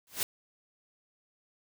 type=noise with exponential growth; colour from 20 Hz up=white; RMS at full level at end=-26 dBFS; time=0.07-0.23 s; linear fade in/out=1 ms; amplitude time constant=33 ms; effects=none